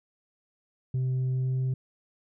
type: tone with pitch glide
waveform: sine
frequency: 129 to 129.82 Hz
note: C3 to C3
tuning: -24 to -13 cents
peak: -22 dBFS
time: 0.94-1.74 s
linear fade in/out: 5 ms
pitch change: +11 cents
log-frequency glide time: 1.33-1.58 s
effects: tanh soft clip ceiling -24 dBFS